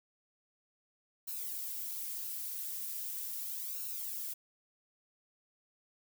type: noise with flanger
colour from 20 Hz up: violet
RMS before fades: -40 dBFS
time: 1.27-4.34 s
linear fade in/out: 10 ms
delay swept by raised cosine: 0.73 to 5.03 ms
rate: 0.39 Hz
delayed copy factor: +0.85
effects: none